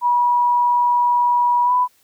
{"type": "tone with pitch glide", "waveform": "sine", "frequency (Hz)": [969, 993.9], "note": ["B5", "B5"], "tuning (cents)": [-33, 11], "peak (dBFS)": -13, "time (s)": [0.01, 1.88], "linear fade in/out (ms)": 50, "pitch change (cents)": 44, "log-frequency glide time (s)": [1.64, 1.72], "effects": ["white hiss -58 dBFS RMS until 2.03 s"]}